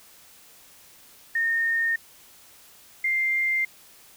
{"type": "tone pair in turn", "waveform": "sine", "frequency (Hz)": [1834, 2099], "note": ["A#6", "C7"], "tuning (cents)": [-29, 5], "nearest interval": "major second", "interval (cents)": 234, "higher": "second", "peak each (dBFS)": -21, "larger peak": "neither", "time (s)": [[1.35, 1.96], [3.04, 3.65]], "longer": "neither", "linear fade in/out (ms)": 5, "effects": ["white hiss -52 dBFS RMS until 4.16 s"]}